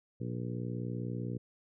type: harmonic tone with a mistuned harmonic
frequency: 60 Hz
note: B1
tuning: 49 cents flat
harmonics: 2 / 3 / 4 / 5 / 6 / 7 / 8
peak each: -37 / -41 / -43 / -45 / -47 / -48 / -49 dBFS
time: 0.2-1.38 s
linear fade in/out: 10 ms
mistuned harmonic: 8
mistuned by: +16 cents
effects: none